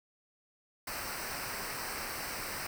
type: noise with comb filter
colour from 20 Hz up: pink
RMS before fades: -39 dBFS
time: 0.87-2.67 s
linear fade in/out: 5 ms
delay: 0.29 ms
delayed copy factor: -0.7
effects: none